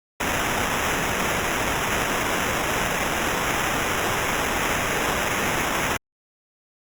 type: noise with sample-and-hold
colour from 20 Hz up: white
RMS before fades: -24 dBFS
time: 0.2-5.97 s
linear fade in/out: 5 ms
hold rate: 4410 Hz
effects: Opus 48 kbps